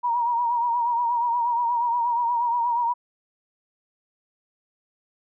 sine tone with vibrato, 950 Hz, A#5, 33 cents sharp, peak -20 dBFS, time 0.03-2.94 s, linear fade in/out 20 ms, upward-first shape triangle, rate 8.4 Hz, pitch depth 63 cents each way, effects none

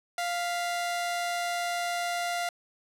sawtooth tone pair together, 698.6 / 1976 Hz, F5 / B6, 0 / 0 cents, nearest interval octave + tritone, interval 1800 cents, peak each -25 / -36 dBFS, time 0.18-2.49 s, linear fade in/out 2 ms, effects low-pass 12000 Hz 12 dB/octave

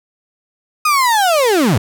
35% pulse linear sweep, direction down, 1256 to 83.4 Hz, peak -9 dBFS, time 0.85-1.78 s, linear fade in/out 5 ms, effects none

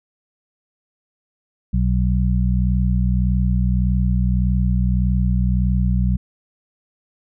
harmonic tone, 61.7 Hz, B1, 1 cent flat, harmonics 1 / 2 / 3, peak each -17 / -21 / -21 dBFS, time 1.73-6.17 s, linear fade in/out 10 ms, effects none

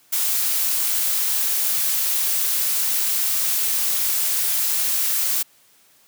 blue noise, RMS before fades -21 dBFS, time 0.12-5.43 s, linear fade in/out 10 ms, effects white hiss -56 dBFS RMS until 6.07 s + high-pass 100 Hz 12 dB/octave

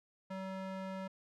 square tone with band-pass filter, 190.3 Hz, F#3, 49 cents sharp, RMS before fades -42 dBFS, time 0.3-1.08 s, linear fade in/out 10 ms, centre 740 Hz, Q 0.57, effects none

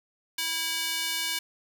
square tone with high-pass filter, 326.2 Hz, E4, 18 cents flat, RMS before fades -30 dBFS, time 0.38-1.39 s, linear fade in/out 5 ms, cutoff 2600 Hz, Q 0.96, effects none

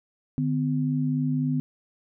sine tone pair together, 150.31 / 254.1 Hz, D3 / B3, +41 / +49 cents, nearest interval major sixth, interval 908 cents, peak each -25 dBFS, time 0.38-1.6 s, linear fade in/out 0 ms, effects none

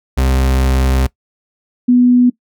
40% pulse / sine tone pair in turn, 65.41 / 246.5 Hz, C2 / B3, 0 / -3 cents, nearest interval octave + major seventh, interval 2297 cents, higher second, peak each -10 / -6 dBFS, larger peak second, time 0.17-1.07 / 1.88-2.3 s, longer first, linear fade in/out 10 ms, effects noise-tail reverb RT60 0.1 s tail -20 dB re dry

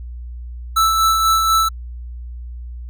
square tone with tremolo, 1318.5 Hz, E6, in tune, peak -12 dBFS, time 0.76-1.69 s, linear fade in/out 10 ms, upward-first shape sine, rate 4.1 Hz, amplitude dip 35%, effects added 60 Hz sine -28 dBFS peak until 2.89 s

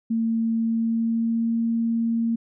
sine tone with pitch glide, 226.8 to 229.7 Hz, A#3 to A#3, -47 to -25 cents, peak -20 dBFS, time 0.1-2.36 s, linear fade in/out 10 ms, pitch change +22 cents, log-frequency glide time 0.58-1.58 s, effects none

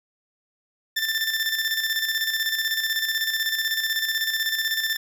20% pulse tone with tremolo, 1778 Hz, A6, 18 cents sharp, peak -16 dBFS, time 0.96-4.97 s, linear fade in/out 10 ms, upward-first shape square, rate 16 Hz, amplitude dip 50%, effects none

